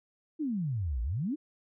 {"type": "exponential two-way sweep", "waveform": "sine", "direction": "down then up", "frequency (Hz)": [329.6, 54.4, 329.6], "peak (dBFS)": -29, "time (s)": [0.39, 1.36], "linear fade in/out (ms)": 20, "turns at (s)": 1.02, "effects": []}